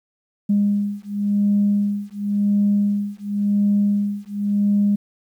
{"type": "beating tone pair", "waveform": "sine", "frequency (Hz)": [203.4, 204.33], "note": ["G#3", "G#3"], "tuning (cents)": [-36, -28], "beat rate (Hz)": 0.93, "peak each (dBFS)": [-19, -19], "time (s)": [0.49, 4.96], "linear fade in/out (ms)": 10, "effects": ["tanh soft clip ceiling -9 dBFS", "9-bit"]}